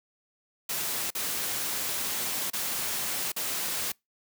white noise with dropouts, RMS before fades -31 dBFS, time 0.69-3.92 s, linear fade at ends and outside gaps 5 ms, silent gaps 1.105-1.15 / 2.502-2.533 / 3.32-3.363 s, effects noise-tail reverb RT60 0.2 s tail -26 dB re dry + high-pass 100 Hz 12 dB/octave

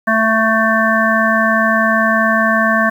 harmonic tone, 221.9 Hz, A3, 15 cents sharp, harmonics 1 / 3 / 5 / 7 / 8, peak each -17 / -17 / -17 / -17 / -17 dBFS, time 0.07-2.9 s, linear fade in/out 10 ms, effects 7-bit

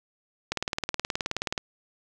click train, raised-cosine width 0.2 ms, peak -10 dBFS, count 21, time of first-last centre 0.52-1.578 s, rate 18.9 Hz, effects none

